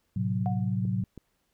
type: chord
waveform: sine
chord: F# diminished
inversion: first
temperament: equal with one note detuned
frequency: 110 / 129.24 / 185 Hz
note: A2 / C3 / F#3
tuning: 0 / -21 / 0 cents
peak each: -29 / -32 / -29 dBFS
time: 0.16-1.04 s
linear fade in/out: 5 ms
type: tone with exponential decay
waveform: sine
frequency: 727 Hz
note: F#5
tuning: 31 cents flat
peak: -29 dBFS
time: 0.46-0.76 s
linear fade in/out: 0 ms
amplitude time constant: 65 ms
type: clicks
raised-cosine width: 3 ms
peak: -29 dBFS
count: 2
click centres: 0.852 / 1.177 s
effects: pink hiss -74 dBFS RMS until 1.53 s